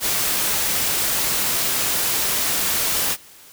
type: noise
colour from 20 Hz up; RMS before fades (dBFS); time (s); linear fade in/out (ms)
white; -21; 0-3.17; 50
effects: white hiss -46 dBFS RMS until 3.52 s